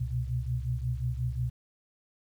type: tone cluster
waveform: sine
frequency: 66.7 / 120.4 / 126 Hz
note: C2 / B2 / B2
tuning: +34 / -44 / +35 cents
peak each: -34 / -32 / -33 dBFS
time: 0-1.5 s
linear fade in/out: 10 ms
effects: 10-bit